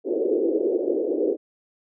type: band-pass noise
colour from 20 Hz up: pink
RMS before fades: -23 dBFS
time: 0.04-1.37 s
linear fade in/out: 50 ms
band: 320 to 500 Hz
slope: 48 dB/octave
effects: none